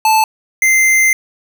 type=tone pair in turn; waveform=square; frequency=875 / 2081 Hz; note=A5 / C7; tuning=-10 / -10 cents; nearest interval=octave + minor third; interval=1500 cents; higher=second; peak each=-9 dBFS; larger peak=neither; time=0.05-0.24 / 0.62-1.13 s; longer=second; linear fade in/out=2 ms; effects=none